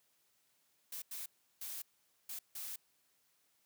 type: noise bursts at uneven times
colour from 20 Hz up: blue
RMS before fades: -44 dBFS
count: 5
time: 0.92-1.02 / 1.11-1.26 / 1.61-1.82 / 2.29-2.39 / 2.55-2.76 s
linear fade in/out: 5 ms
effects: white hiss -75 dBFS RMS until 3.65 s + high-pass 80 Hz 12 dB/octave